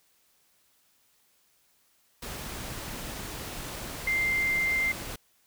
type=tone in noise; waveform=sine; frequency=2093 Hz; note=C7; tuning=in tune; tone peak=-24 dBFS; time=4.07-4.92 s; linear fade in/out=5 ms; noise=pink; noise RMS=-38 dBFS; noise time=2.22-5.16 s; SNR=+11 dB; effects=white hiss -67 dBFS RMS until 5.46 s